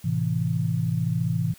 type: chord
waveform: sine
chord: A minor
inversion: none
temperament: equal with one note detuned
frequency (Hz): 109.56 / 130.81 / 164.81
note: A2 / C3 / E3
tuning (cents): -7 / 0 / 0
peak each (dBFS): -27 / -27 / -25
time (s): 0.04-1.54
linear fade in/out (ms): 10
effects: white hiss -52 dBFS RMS until 1.58 s